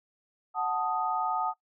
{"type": "chord", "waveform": "sine", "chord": "D# diminished", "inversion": "first", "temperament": "equal", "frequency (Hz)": [740, 880, 1244.5], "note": ["F#5", "A5", "D#6"], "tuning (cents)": [0, 0, 0], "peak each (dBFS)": -31, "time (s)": [0.54, 1.54], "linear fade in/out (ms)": 50, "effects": ["noise-tail reverb RT60 0.1 s tail -19 dB re dry"]}